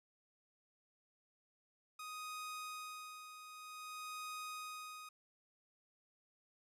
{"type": "tone with tremolo", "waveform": "sawtooth", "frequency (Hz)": 1248, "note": "D#6", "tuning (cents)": 5, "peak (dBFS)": -40, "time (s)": [1.99, 5.09], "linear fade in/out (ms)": 5, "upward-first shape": "sine", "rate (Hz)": 0.53, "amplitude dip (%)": 60, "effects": ["resampled to 32000 Hz", "13-bit"]}